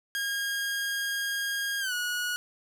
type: tone with pitch glide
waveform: sawtooth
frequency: 1626 to 1457 Hz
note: G#6 to F#6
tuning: -37 to -27 cents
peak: -25 dBFS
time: 0.15-2.36 s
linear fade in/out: 0 ms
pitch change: -190 cents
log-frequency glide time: 1.8-1.93 s
effects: none